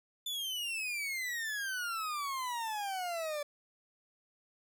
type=exponential sweep; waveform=40% pulse; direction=down; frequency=3527 to 577 Hz; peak=-34 dBFS; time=0.26-3.43 s; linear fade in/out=5 ms; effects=none